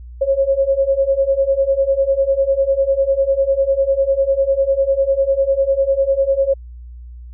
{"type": "beating tone pair", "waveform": "sine", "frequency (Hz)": [539, 549], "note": ["C#5", "C#5"], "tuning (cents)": [-49, -17], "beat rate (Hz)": 10, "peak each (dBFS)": [-17, -15], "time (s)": [0.21, 6.54], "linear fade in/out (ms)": 10, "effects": ["added 60 Hz sine -32 dBFS peak until 7.33 s"]}